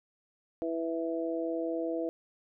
harmonic tone, 164.81 Hz, E3, in tune, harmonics 2 / 3 / 4, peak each -33 / -35 / -36 dBFS, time 0.62-2.09 s, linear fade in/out 0 ms, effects none

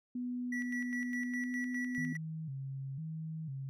sine tone with pitch glide, 246.9 to 250.5 Hz, B3 to B3, 0 to +25 cents, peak -35 dBFS, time 0.15-2.13 s, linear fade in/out 5 ms, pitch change +25 cents, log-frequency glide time 1.25-1.51 s
triangle tone with tremolo, 1949 Hz, B6, 23 cents flat, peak -35 dBFS, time 0.52-2.17 s, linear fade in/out 5 ms, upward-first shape square, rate 4.9 Hz, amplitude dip 60%
sine tone with vibrato, 146.83 Hz, D3, in tune, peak -38 dBFS, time 1.98-3.69 s, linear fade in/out 0 ms, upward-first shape square, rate 1 Hz, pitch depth 140 cents each way
effects none

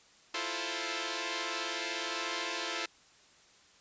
5% pulse chord, F major seventh, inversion third, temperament equal, 329.6 / 349.2 / 440 / 523.3 Hz, E4 / F4 / A4 / C5, 0 / 0 / 0 / 0 cents, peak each -28 dBFS, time 0.34-2.86 s, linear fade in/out 5 ms, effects white hiss -61 dBFS RMS until 3.8 s + resampled to 16000 Hz

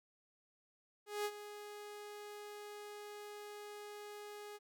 sawtooth tone with ADSR envelope, 415.3 Hz, G#4, in tune, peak -31 dBFS, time 1.06-4.59 s, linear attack 190 ms, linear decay 55 ms, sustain -13 dB, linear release 35 ms, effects none

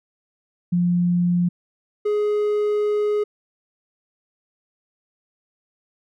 sine / triangle tone pair in turn, 175.8 / 418.1 Hz, F3 / G#4, +12 / +12 cents, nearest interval octave + minor third, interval 1500 cents, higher second, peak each -16 dBFS, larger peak neither, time 0.72-1.49 / 2.05-3.24 s, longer second, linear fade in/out 10 ms, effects none

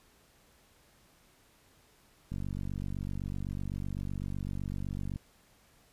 click train, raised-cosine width 5 ms, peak -25 dBFS, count 137, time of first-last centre 2.32-5.159 s, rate 47.9 Hz, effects pink hiss -64 dBFS RMS until 5.92 s + resampled to 32000 Hz

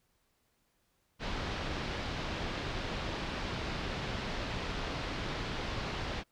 pink low-pass noise, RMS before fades -37 dBFS, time 1.19-6.24 s, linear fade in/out 50 ms, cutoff 4600 Hz, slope 24 dB/octave, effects pink hiss -75 dBFS RMS until 6.31 s

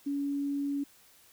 sine tone, 282.5 Hz, C#4, 33 cents sharp, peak -29 dBFS, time 0.06-0.84 s, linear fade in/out 10 ms, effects white hiss -60 dBFS RMS until 1.32 s

